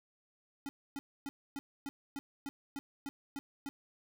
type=tone bursts; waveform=square; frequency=280 Hz; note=C#4; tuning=18 cents sharp; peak=-39 dBFS; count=11; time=0.66-3.69 s; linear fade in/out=0 ms; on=30 ms; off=270 ms; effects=none